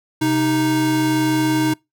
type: tone pair together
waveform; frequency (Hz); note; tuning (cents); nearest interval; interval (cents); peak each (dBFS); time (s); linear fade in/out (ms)
square; 130.8 / 311.1; C3 / D#4; 0 / 0; octave + minor third; 1500; -24 / -17; 0.21-1.74; 10
effects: noise-tail reverb RT60 0.2 s tail -25 dB re dry